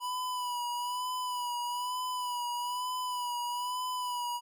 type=tone with vibrato; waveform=square; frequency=985 Hz; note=B5; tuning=5 cents flat; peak=-33 dBFS; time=0-4.41 s; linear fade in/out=50 ms; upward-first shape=sine; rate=1.1 Hz; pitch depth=37 cents each way; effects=none